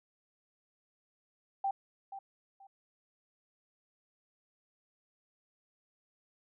sine tone with echo, 784 Hz, G5, in tune, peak -29 dBFS, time 1.64-1.71 s, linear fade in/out 5 ms, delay 480 ms, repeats 2, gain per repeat -12 dB, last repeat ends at 2.67 s, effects none

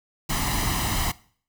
pink noise with comb filter, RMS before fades -25 dBFS, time 0.29-1.12 s, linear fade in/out 10 ms, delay 1 ms, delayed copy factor +0.65, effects noise-tail reverb RT60 0.5 s tail -20 dB re dry

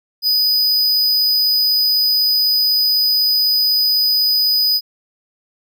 square tone, 4978 Hz, D#8, in tune, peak -13 dBFS, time 0.22-4.81 s, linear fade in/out 50 ms, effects none

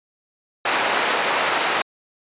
pink band-pass noise, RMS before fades -21 dBFS, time 0.65-1.82 s, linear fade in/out 5 ms, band 590 to 2900 Hz, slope 12 dB/octave, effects resampled to 8000 Hz

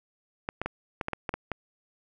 clicks, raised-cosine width 0.5 ms, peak -15 dBFS, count 9, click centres 0.489 / 0.616 / 0.66 / 1.012 / 1.084 / 1.133 / 1.292 / 1.34 / 1.517 s, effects none

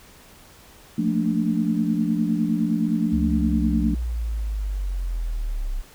sine chord, Bb major seventh, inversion second, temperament equal with one note detuned, 174.61 / 220 / 229.7 / 293.7 Hz, F3 / A3 / Bb3 / D4, 0 / 0 / -25 / 0 cents, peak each -25 / -23 / -26 / -26 dBFS, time 0.98-3.95 s, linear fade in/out 5 ms
sine linear sweep, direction down, 73.3 to 32.24 Hz, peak -23 dBFS, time 3.12-5.82 s, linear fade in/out 20 ms
effects pink hiss -49 dBFS RMS until 5.94 s

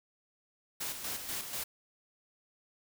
white noise with tremolo, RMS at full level -37 dBFS, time 0.8-1.64 s, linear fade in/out 10 ms, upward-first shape square, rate 4.1 Hz, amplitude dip 50%, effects none

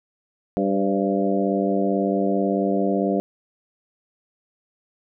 harmonic tone with a mistuned harmonic, 98 Hz, G2, in tune, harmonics 2 / 3 / 4 / 5 / 6 / 7, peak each -23 / -25 / -26 / -27 / -28 / -28 dBFS, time 0.57-3.2 s, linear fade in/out 0 ms, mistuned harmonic 5, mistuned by +47 cents, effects none

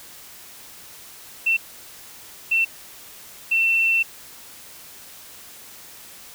sine tone bursts at uneven times, 2692 Hz, E7, 36 cents sharp, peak -16 dBFS, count 3, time 1.46-1.57 / 2.51-2.65 / 3.51-4.03 s, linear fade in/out 10 ms, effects white hiss -43 dBFS RMS until 6.34 s

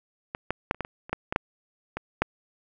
clicks, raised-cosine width 0.5 ms, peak -16 / -11 / -6 / -30 / -15 / -22 / -26 / -11 / -13 / -6 / -16 / -6 dBFS, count 12, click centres 0.349 / 0.506 / 0.711 / 0.746 / 0.807 / 0.849 / 1.095 / 1.13 / 1.325 / 1.361 / 1.97 / 2.22 s, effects none

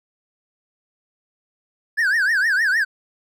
triangle tone with vibrato, 1661.2 Hz, G#6, in tune, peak -14 dBFS, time 1.97-2.85 s, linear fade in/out 20 ms, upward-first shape triangle, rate 6.5 Hz, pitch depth 240 cents each way, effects none

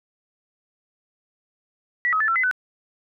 sine tone with pitch steps, 1947 / 1274 / 1747 / 1347 / 2030 / 1501 Hz, B6 / D#6 / A6 / E6 / B6 / F#6, -25 / +41 / -13 / +37 / +47 / +24 cents, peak -18 dBFS, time 2.05-2.512 s, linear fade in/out 0 ms, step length 77 ms, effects none

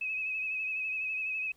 sine tone with vibrato, 2560 Hz, D#7, 49 cents sharp, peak -31 dBFS, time 0.01-1.52 s, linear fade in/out 5 ms, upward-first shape sine, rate 12 Hz, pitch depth 39 cents each way, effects pink hiss -67 dBFS RMS until 1.56 s

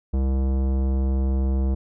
sine tone with tanh clipping, 66.3 Hz, C2, 23 cents sharp, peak -21 dBFS, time 0.13-1.75 s, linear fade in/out 10 ms, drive 17 dB, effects none

